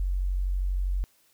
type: tone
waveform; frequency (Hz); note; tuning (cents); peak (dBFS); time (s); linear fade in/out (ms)
sine; 46.25; F#1; 0; -24; 0-1.04; 0
effects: white hiss -64 dBFS RMS until 1.33 s